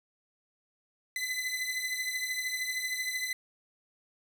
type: beating tone pair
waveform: sawtooth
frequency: 2013 / 2026 Hz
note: B6 / B6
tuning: +33 / +44 cents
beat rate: 13 Hz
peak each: -30 / -33 dBFS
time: 1.16-3.33 s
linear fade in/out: 2 ms
effects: none